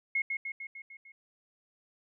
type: tone with echo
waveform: sine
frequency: 2164 Hz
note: C#7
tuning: 42 cents flat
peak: -26 dBFS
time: 0.15-0.22 s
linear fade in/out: 5 ms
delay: 150 ms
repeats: 6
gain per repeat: -4 dB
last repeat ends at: 1.12 s
effects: none